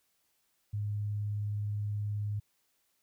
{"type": "tone with vibrato", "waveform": "sine", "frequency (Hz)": 103.83, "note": "G#2", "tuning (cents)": 0, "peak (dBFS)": -31, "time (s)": [0.73, 2.4], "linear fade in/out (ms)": 10, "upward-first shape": "sine", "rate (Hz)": 19, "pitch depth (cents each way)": 10, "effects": ["white hiss -75 dBFS RMS until 3.02 s"]}